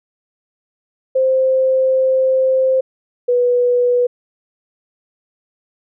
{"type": "tone pair in turn", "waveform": "sine", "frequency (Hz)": [523.3, 490.2], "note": ["C5", "B4"], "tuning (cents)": [0, -13], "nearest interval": "minor second", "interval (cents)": 113, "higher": "first", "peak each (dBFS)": -11, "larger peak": "neither", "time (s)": [[1.15, 2.81], [3.28, 4.07]], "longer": "first", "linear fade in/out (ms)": 10, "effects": []}